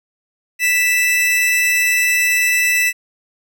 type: tone pair together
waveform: 45% pulse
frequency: 1975.5 / 2637 Hz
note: B6 / E7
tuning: 0 / 0 cents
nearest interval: perfect fourth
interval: 500 cents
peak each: -16 dBFS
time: 0.59-2.93 s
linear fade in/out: 50 ms
effects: none